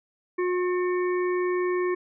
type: harmonic tone with a mistuned harmonic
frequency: 360 Hz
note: F#4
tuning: 47 cents flat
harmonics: 1 / 3 / 5 / 6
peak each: -23 / -33 / -37 / -39 dBFS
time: 0.38-1.95 s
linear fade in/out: 10 ms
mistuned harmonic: 6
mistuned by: +61 cents
effects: none